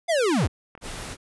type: linear sweep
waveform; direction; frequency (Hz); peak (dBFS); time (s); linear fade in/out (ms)
square; down; 713 to 52; -20; 0.08-0.48; 20
type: clicks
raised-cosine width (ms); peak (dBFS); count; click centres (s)
0.5; -28; 2; 0.752 / 0.777
type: noise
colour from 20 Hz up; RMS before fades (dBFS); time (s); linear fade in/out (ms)
pink; -35; 0.81-1.17; 50
effects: resampled to 24000 Hz